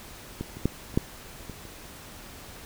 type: clicks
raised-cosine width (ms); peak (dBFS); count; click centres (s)
3; -18 / -27 / -9 / -28 / -8 / -24 / -30; 7; 0.41 / 0.57 / 0.656 / 0.942 / 0.975 / 1.497 / 1.653
effects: pink hiss -45 dBFS RMS until 2.65 s